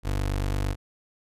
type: tone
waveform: 25% pulse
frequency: 48.86 Hz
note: G1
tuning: 5 cents flat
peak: -21 dBFS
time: 0.03-0.76 s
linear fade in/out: 50 ms
effects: resampled to 32000 Hz